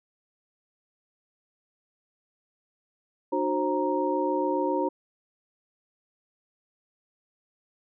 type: tone cluster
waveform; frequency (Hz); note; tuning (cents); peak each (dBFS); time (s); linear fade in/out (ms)
sine; 300.2 / 367.4 / 531 / 934; D4 / F#4 / C5 / A#5; +38 / -12 / +25 / +3; -29; 3.32-4.89; 10
effects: none